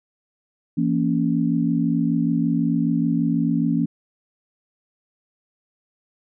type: chord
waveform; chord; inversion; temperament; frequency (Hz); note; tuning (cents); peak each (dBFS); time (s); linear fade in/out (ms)
sine; A# diminished; second; just; 167.82 / 233.1 / 279.7; E3 / A#3 / C#4; +31 / 0 / +16; -22; 0.77-3.86; 10
effects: none